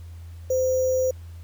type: tone with sample-and-hold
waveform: sine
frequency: 516 Hz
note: C5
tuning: 24 cents flat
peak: -19 dBFS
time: 0.5-1.11 s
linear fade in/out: 5 ms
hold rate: 6300 Hz
effects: added 84 Hz sine -37 dBFS peak until 1.43 s + pink hiss -57 dBFS RMS until 1.43 s